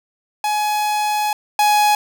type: tone pair in turn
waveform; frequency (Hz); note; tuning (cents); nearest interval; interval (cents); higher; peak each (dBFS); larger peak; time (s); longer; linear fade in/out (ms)
45% pulse; 842 / 837.5; G#5 / G#5; +24 / +14; unison; 10; first; -17 / -12; second; 0.44-1.33 / 1.59-1.95; first; 2
effects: none